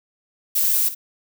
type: noise with echo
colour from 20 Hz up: violet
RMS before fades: -19 dBFS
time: 0.55-0.89 s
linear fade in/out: 10 ms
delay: 59 ms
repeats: 1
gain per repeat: -13 dB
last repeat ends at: 0.949 s
effects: none